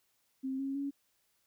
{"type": "tone with pitch steps", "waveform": "sine", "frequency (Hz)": [264.8, 272.2, 279.9], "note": ["C4", "C#4", "C#4"], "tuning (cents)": [21, -31, 17], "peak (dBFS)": -33, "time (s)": [0.43, 0.91], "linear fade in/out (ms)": 20, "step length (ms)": 160, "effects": ["white hiss -75 dBFS RMS until 1.46 s"]}